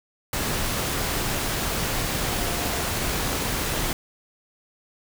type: tone in noise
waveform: sine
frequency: 704 Hz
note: F5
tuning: 14 cents sharp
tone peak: -36 dBFS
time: 2.27-2.81 s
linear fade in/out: 2 ms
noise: pink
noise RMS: -26 dBFS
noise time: 0.33-3.93 s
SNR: -13 dB
effects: none